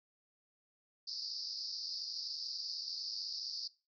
pink band-pass noise, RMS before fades -42 dBFS, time 1.07-3.68 s, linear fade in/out 10 ms, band 4500 to 5200 Hz, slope 96 dB/octave, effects noise-tail reverb RT60 0.3 s tail -20 dB re dry

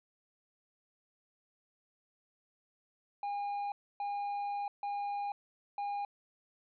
triangle tone bursts at uneven times, 812 Hz, G#5, 39 cents flat, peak -32 dBFS, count 4, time 3.23-3.72 / 4-4.68 / 4.83-5.32 / 5.78-6.05 s, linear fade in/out 2 ms, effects resampled to 11025 Hz

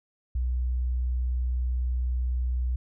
sine tone, 62 Hz, B1, 7 cents sharp, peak -24 dBFS, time 0.35-2.76 s, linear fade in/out 5 ms, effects none

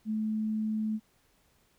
sine tone, 216.7 Hz, A3, 26 cents flat, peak -28 dBFS, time 0.05-1 s, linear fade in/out 50 ms, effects pink hiss -68 dBFS RMS until 1.78 s

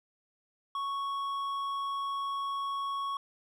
sine tone with hard clipping, 1108.7 Hz, C#6, in tune, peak -33 dBFS, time 0.75-3.17 s, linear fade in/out 2 ms, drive 6 dB, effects none

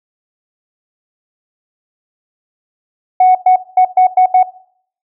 sine tone bursts at uneven times, 740 Hz, F#5, in tune, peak -3 dBFS, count 6, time 3.2-3.35 / 3.46-3.56 / 3.77-3.85 / 3.97-4.07 / 4.17-4.26 / 4.34-4.43 s, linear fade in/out 5 ms, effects noise-tail reverb RT60 0.6 s tail -19 dB re dry + tanh soft clip ceiling -1 dBFS

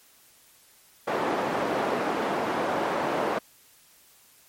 white band-pass noise, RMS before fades -27 dBFS, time 1.07-3.39 s, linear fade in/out 10 ms, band 260 to 840 Hz, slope 12 dB/octave, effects white hiss -57 dBFS RMS until 4.48 s + MP3 64 kbps

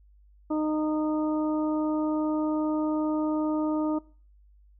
harmonic tone, 307.5 Hz, D#4, 20 cents flat, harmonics 1 / 2 / 3 / 4, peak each -25 / -33 / -37 / -39 dBFS, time 0.5-3.99 s, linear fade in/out 10 ms, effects noise-tail reverb RT60 0.4 s tail -22 dB re dry + added 50 Hz sine -54 dBFS peak until 4.79 s

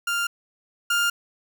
30% pulse tone pair in turn, 1396.9 / 1403.9 Hz, F6 / F6, 0 / +9 cents, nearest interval unison, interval 9 cents, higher second, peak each -20 / -17 dBFS, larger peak second, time 0.07-0.27 / 0.9-1.1 s, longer neither, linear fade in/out 5 ms, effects none

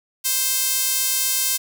sawtooth tone with high-pass filter, 524 Hz, C5, 2 cents sharp, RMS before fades -21 dBFS, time 0.24-1.58 s, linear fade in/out 20 ms, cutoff 6400 Hz, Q 0.5, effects none

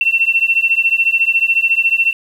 sine beating tone pair, 2700 / 2714 Hz, E7 / E7, +41 / +50 cents, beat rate 14 Hz, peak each -14 dBFS, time 0.01-2.13 s, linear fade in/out 2 ms, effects 7-bit

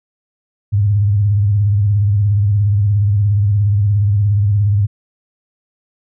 sine tone with vibrato, 102.2 Hz, G#2, 27 cents flat, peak -10 dBFS, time 0.72-4.87 s, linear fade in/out 20 ms, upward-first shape sine, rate 17 Hz, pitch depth 84 cents each way, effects none

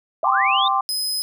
sine linear sweep, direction up, 595 to 3729 Hz, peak -19 dBFS, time 0.23-0.68 s, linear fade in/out 2 ms
sine chord, G suspended fourth, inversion none, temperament just, 784 / 1045.3 / 1176 Hz, G5 / C6 / D6, 0 / -2 / +2 cents, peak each -21 dBFS, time 0.24-0.81 s, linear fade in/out 5 ms
sawtooth tone, 5050 Hz, D#8, 25 cents sharp, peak -19 dBFS, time 0.89-1.22 s, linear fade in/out 0 ms
effects none

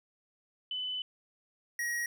sine / square tone pair in turn, 3009 / 1895.6 Hz, F#7 / A#6, +28 / +28 cents, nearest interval minor sixth, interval 800 cents, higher first, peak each -33 / -32 dBFS, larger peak second, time 0.71-1.02 / 1.79-2.06 s, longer first, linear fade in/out 2 ms, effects none

